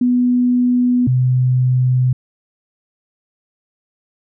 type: tone pair in turn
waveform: sine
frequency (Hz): 246.9 / 127.07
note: B3 / B2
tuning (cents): 0 / +50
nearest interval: major seventh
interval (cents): 1150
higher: first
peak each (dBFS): -11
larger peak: neither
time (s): 0.01-1.07 / 1.07-2.13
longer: neither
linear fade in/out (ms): 5
effects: none

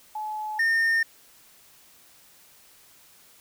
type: tone pair in turn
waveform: sine / triangle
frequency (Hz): 856 / 1822.2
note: A5 / A#6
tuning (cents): -48 / -40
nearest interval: octave + minor second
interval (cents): 1308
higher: second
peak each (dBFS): -29 / -18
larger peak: second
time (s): 0.15-0.59 / 0.59-1.03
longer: neither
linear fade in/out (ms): 5
effects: white hiss -55 dBFS RMS until 3.4 s

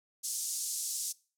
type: band-pass noise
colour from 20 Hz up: pink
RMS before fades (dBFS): -36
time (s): 0.23-1.13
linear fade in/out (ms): 20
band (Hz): 5800 to 11000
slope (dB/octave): 24
effects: noise-tail reverb RT60 0.4 s tail -23 dB re dry

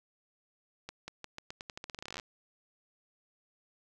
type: accelerating click train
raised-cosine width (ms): 0.2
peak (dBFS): -24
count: 23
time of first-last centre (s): 0.89-2.198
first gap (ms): 190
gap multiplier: 0.86
effects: none

